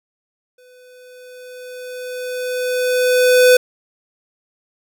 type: tone with exponential growth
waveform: square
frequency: 501 Hz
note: B4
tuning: 25 cents sharp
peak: -7 dBFS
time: 0.58-3.57 s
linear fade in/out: 5 ms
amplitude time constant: 650 ms
effects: none